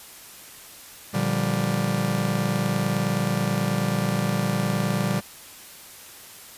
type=chord; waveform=45% pulse; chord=G minor seventh; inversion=first; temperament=just; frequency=117.6 / 147 / 176.4 / 196 Hz; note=Bb2 / D3 / F3 / G3; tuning=+16 / +2 / +18 / 0 cents; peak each=-29 / -28 / -29 / -26 dBFS; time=1.13-5.21 s; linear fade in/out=20 ms; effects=white hiss -44 dBFS RMS until 6.57 s + resampled to 32000 Hz

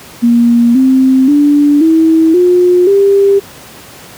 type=tone with pitch steps; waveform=sine; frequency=236.2 / 262.1 / 290.8 / 322.7 / 358 / 397.2 Hz; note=A#3 / C4 / D4 / E4 / F4 / G4; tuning=+23 / +3 / -17 / -37 / +43 / +23 cents; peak=-4 dBFS; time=0.22-3.4 s; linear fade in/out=20 ms; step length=530 ms; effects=pink hiss -33 dBFS RMS until 4.17 s + high-pass 100 Hz 12 dB/octave

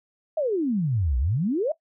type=exponential two-way sweep; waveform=sine; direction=down then up; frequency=659.3 to 58.27 to 659.3 Hz; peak=-21 dBFS; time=0.37-1.72 s; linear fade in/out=5 ms; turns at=1.18 s; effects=noise-tail reverb RT60 0.1 s tail -17 dB re dry

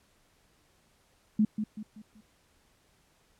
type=tone with echo; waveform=sine; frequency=213.6 Hz; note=G#3; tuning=49 cents sharp; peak=-20 dBFS; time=1.39-1.45 s; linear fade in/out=5 ms; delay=190 ms; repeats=4; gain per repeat=-8 dB; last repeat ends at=2.21 s; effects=pink hiss -67 dBFS RMS until 3.39 s + low-pass 12000 Hz 12 dB/octave

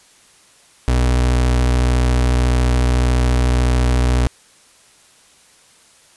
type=tone with vibrato; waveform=35% pulse; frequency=61.74 Hz; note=B1; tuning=in tune; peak=-11 dBFS; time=0.88-4.27 s; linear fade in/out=0 ms; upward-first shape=triangle; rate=14 Hz; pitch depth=25 cents each way; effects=white hiss -50 dBFS RMS until 6.16 s + resampled to 24000 Hz

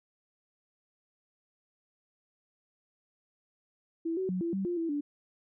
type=tone with pitch steps; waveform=sine; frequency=329.9 / 376.5 / 183.8 / 337.6 / 193.6 / 350.4 / 330.6 / 290.3 Hz; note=E4 / F#4 / F#3 / E4 / G3 / F4 / E4 / D4; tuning=+1 / +30 / -11 / +41 / -21 / +6 / +5 / -20 cents; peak=-29 dBFS; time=4.05-5.01 s; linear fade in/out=10 ms; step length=120 ms; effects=none

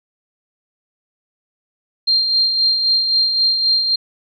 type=tone with tremolo; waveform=sine; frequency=4186 Hz; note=C8; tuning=in tune; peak=-11 dBFS; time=2.07-3.96 s; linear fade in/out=10 ms; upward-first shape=sine; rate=3.8 Hz; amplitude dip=45%; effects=none

